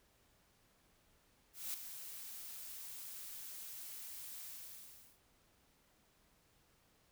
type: noise with ADSR envelope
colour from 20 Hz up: blue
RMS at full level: -40 dBFS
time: 1.53-5.2 s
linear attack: 210 ms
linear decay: 4 ms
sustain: -9 dB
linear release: 730 ms
effects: pink hiss -72 dBFS RMS until 7.11 s